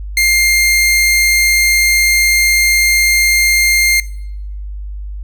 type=tone; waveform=sawtooth; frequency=2112 Hz; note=C7; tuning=16 cents sharp; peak=-6 dBFS; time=0.17-4 s; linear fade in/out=2 ms; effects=noise-tail reverb RT60 0.8 s tail -21 dB re dry + added 50 Hz sine -22 dBFS peak until 5.23 s